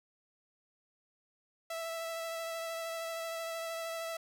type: tone with vibrato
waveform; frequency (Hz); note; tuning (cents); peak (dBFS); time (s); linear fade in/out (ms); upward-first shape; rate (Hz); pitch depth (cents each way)
sawtooth; 659.3; E5; 0; -33; 1.7-4.17; 5; sine; 13; 14
effects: none